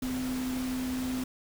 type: tone in noise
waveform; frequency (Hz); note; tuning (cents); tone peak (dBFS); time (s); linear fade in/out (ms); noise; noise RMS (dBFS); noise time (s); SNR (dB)
sine; 255.7; C4; -40; -30; 0.02-1.24; 5; pink; -40; 0.02-1.24; +7
effects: none